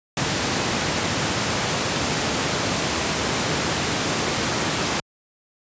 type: high-pass noise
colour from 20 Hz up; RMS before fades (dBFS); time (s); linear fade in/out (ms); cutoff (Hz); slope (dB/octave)
pink; -23; 0.17-5; 2; 100; 12
effects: high-pass 60 Hz 12 dB/octave + resampled to 16000 Hz